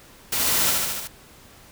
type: noise with echo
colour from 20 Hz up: white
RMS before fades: -24 dBFS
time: 0.32-0.71 s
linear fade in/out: 5 ms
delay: 73 ms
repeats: 5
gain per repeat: -2 dB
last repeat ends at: 1.075 s
effects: pink hiss -49 dBFS RMS until 1.71 s